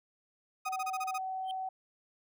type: tone bursts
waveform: 30% pulse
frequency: 1247 Hz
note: D#6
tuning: 3 cents sharp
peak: -32 dBFS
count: 8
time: 0.65-1.183 s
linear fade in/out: 10 ms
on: 43 ms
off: 27 ms
type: tone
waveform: sine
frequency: 756 Hz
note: F#5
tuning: 37 cents sharp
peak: -34 dBFS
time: 0.66-1.69 s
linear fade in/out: 5 ms
type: tone with exponential growth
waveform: triangle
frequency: 3136 Hz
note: G7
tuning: in tune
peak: -35 dBFS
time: 1.43-1.51 s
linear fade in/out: 1 ms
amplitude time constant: 16 ms
effects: none